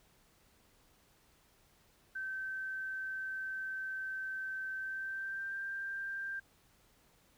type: tone with pitch glide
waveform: sine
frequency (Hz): 1545 to 1582.9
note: G6 to G6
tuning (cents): -26 to +16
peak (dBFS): -37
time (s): 2.15-6.4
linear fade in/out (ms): 10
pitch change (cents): +42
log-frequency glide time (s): 4.75-5.63
effects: pink hiss -68 dBFS RMS until 7.37 s